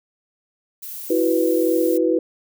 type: noise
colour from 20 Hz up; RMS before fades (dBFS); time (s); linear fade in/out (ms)
violet; -33; 0.82-1.98; 10
type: chord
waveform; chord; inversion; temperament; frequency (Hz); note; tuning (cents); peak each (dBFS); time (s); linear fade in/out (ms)
sine; E suspended second; none; equal with one note detuned; 327.9 / 370 / 493.9; E4 / F#4 / B4; -9 / 0 / 0; -19 / -21 / -20; 1.1-2.19; 5
effects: none